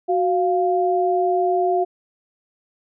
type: tone pair together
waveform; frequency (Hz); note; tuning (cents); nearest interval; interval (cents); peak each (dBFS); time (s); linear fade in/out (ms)
sine; 369.3 / 698.5; F#4 / F5; -3 / 0; major seventh; 1103; -19; 0.08-1.85; 20
effects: none